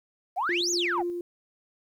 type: exponential two-way sweep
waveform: sine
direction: up then down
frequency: 660 to 7040 to 660 Hz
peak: -24 dBFS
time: 0.36-1.03 s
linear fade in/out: 20 ms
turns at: 0.71 s
type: tone with tremolo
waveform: sine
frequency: 349.2 Hz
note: F4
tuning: in tune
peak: -26 dBFS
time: 0.49-1.21 s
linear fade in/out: 2 ms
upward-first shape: square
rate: 4.1 Hz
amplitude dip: 35%
effects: tanh soft clip ceiling -19 dBFS + 10-bit